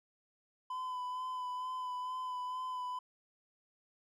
triangle tone with vibrato, 1008 Hz, B5, 35 cents sharp, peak -35 dBFS, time 0.7-2.99 s, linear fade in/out 5 ms, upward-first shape sine, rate 2.2 Hz, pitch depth 21 cents each way, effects none

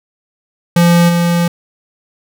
square tone with level steps, 172 Hz, F3, 26 cents flat, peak -7 / -11 dBFS, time 0.76-1.48 s, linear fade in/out 5 ms, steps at 1.08 s, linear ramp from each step 20 ms, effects none

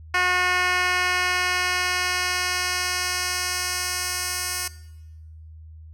10% pulse tone with band-pass filter sweep, 362 Hz, F#4, 38 cents flat, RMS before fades -24 dBFS, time 0.14-4.68 s, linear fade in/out 5 ms, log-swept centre 2100 to 8600 Hz, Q 0.85, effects noise-tail reverb RT60 1.0 s tail -19 dB re dry + added 79 Hz sine -40 dBFS peak until 5.93 s

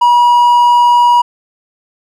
triangle tone, 964 Hz, B5, 42 cents flat, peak -3 dBFS, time 0.01-1.22 s, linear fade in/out 10 ms, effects none

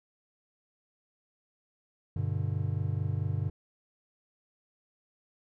triangle chord, G major, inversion none, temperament just, 98 / 122.5 / 147 Hz, G2 / B2 / D3, 0 / -14 / +2 cents, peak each -29 / -32 / -32 dBFS, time 2.16-3.5 s, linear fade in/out 5 ms, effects none

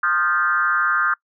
sine tone with frequency modulation, 1396.9 Hz, F6, in tune, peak -16 dBFS, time 0.03-1.14 s, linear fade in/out 5 ms, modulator 167 Hz, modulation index 1.4, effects noise-tail reverb RT60 0.1 s tail -24 dB re dry

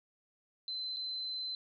sine tone with dropouts, 4061 Hz, B7, 48 cents sharp, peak -36 dBFS, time 0.68-1.55 s, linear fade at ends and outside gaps 1 ms, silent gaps 0.963-0.968 s, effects none

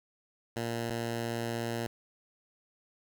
10% pulse tone pair in turn, 116.54 / 116.54 Hz, A#2 / A#2, 0 / 0 cents, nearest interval unison, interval 0 cents, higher neither, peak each -24 dBFS, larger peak neither, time 0.56-0.9 / 0.9-1.87 s, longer second, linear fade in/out 5 ms, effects none

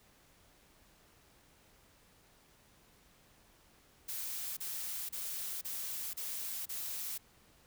blue noise bursts, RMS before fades -40 dBFS, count 6, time 4.08-7.18 s, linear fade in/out 10 ms, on 490 ms, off 32 ms, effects pink hiss -65 dBFS RMS until 7.66 s

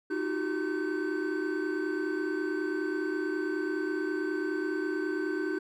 triangle tone cluster, 311.1 / 356.4 / 385.8 / 1531 Hz, D#4 / F4 / G4 / G6, 0 / +35 / -28 / -41 cents, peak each -30 / -32 / -31 / -35 dBFS, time 0.1-5.59 s, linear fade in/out 10 ms, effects tanh soft clip ceiling -22 dBFS

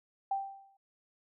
sine tone with exponential decay, 784 Hz, G5, in tune, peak -27 dBFS, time 0.31-0.77 s, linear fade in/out 5 ms, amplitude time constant 100 ms, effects none

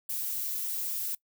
violet noise, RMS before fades -33 dBFS, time 0.09-1.15 s, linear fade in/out 5 ms, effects noise-tail reverb RT60 0.1 s tail -22 dB re dry

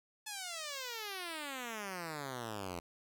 5% pulse exponential sweep, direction down, 870 to 83.4 Hz, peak -29 dBFS, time 0.26-2.8 s, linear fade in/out 10 ms, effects none

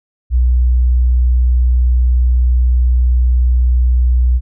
sine tone, 61.6 Hz, B1, 4 cents flat, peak -8 dBFS, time 0.3-4.41 s, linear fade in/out 50 ms, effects none

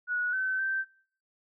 sine tone with pitch steps, 1463 / 1529 / 1558 Hz, F#6 / G6 / G6, -20 / -44 / -11 cents, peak -27 dBFS, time 0.07-0.85 s, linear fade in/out 50 ms, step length 260 ms, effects noise-tail reverb RT60 0.6 s tail -26 dB re dry

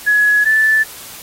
sine tone pair in turn, 1686 / 1753.8 Hz, G#6 / A6, +26 / -6 cents, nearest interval minor second, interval 68 cents, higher second, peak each -9 dBFS, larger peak neither, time 0.06-0.45 / 0.45-0.84 s, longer neither, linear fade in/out 20 ms, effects white hiss -34 dBFS RMS until 1.22 s + AAC 48 kbps

